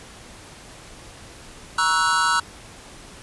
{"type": "chord", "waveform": "square", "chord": "F# dominant seventh", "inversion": "first", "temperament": "equal with one note detuned", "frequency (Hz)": [947, 1108.7, 1318.5, 1480], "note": ["A#5", "C#6", "E6", "F#6"], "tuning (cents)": [27, 0, 0, 0], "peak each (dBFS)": [-25, -28, -22, -23], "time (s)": [1.78, 2.4], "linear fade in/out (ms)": 5, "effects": ["pink hiss -43 dBFS RMS until 3.22 s", "resampled to 24000 Hz"]}